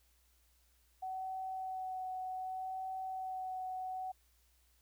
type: tone with vibrato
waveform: sine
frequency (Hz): 751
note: F#5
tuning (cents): +26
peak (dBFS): -38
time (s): 1.02-4.12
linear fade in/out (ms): 10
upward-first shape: sine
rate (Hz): 0.65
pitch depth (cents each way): 14
effects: added 60 Hz sine -70 dBFS peak until 4.81 s + white hiss -73 dBFS RMS until 4.81 s